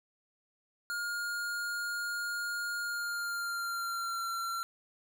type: tone with pitch glide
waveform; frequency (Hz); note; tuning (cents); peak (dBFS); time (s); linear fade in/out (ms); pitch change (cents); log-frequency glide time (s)
square; 1420 to 1364.5; F6 to F6; +28 to -41; -34; 0.9-4.63; 0; -69; 2.8-4.26
effects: none